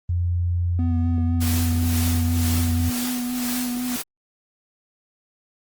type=tone; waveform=sine; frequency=87.31 Hz; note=F2; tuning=in tune; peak=-19 dBFS; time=0.09-2.9 s; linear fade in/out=5 ms
type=tone with vibrato; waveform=triangle; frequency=246.9 Hz; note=B3; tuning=in tune; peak=-22 dBFS; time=0.79-3.96 s; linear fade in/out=0 ms; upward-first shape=sine; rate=4 Hz; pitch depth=23 cents each way
type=noise with tremolo; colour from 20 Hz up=white; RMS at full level=-28 dBFS; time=1.4-4.03 s; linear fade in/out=20 ms; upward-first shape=sine; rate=2 Hz; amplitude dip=60%
effects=Opus 24 kbps